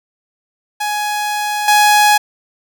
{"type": "tone with level steps", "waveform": "sawtooth", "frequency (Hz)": 836, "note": "G#5", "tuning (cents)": 11, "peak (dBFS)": [-13, -4], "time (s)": [0.8, 2.18], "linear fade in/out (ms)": 10, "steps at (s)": 1.68, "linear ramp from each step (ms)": 2, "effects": []}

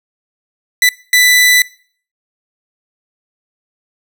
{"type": "tone bursts at uneven times", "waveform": "sawtooth", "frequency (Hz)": 1987, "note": "B6", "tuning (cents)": 10, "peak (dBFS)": -3, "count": 2, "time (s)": [[0.82, 0.89], [1.13, 1.62]], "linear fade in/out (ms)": 2, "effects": ["noise-tail reverb RT60 0.5 s tail -22 dB re dry"]}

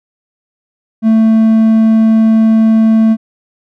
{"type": "tone", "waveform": "triangle", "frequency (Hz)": 222, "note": "A3", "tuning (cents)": 16, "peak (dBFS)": -3, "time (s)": [1.02, 3.17], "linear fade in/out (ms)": 50, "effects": []}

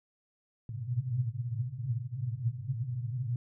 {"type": "band-pass noise", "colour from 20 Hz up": "white", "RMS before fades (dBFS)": -34, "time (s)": [0.69, 3.36], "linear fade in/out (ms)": 2, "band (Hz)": [110, 130], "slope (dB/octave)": 96, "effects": []}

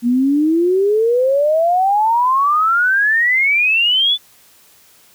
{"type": "exponential sweep", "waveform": "sine", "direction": "up", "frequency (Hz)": [233.1, 3520], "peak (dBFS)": -11, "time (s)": [0.02, 4.18], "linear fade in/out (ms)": 50, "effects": ["white hiss -49 dBFS RMS until 5.14 s"]}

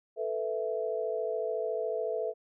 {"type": "chord", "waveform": "sine", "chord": "A suspended second", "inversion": "none", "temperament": "equal", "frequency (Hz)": [440, 493.9, 659.3], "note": ["A4", "B4", "E5"], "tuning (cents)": [0, 0, 0], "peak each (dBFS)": [-33, -35, -34], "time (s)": [0.16, 2.34], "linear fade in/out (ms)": 50, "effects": []}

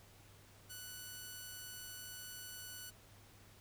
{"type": "tone", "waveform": "5% pulse", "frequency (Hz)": 1483, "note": "F#6", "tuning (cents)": 4, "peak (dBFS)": -36, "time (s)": [0.69, 2.91], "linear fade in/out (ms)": 20, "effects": ["added 100 Hz sine -63 dBFS peak until 3.6 s", "pink hiss -63 dBFS RMS until 3.6 s"]}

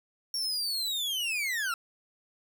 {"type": "linear sweep", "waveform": "40% pulse", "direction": "down", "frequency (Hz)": [5560, 1318.5], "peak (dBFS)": -28, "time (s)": [0.34, 1.74], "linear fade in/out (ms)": 2, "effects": []}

